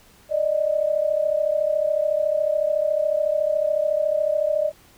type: tone pair together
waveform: sine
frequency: 587.3 / 621.2 Hz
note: D5 / D#5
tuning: 0 / -3 cents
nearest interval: minor second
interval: 97 cents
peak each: -22 / -21 dBFS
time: 0.29-4.72 s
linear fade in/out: 50 ms
effects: pink hiss -53 dBFS RMS until 4.97 s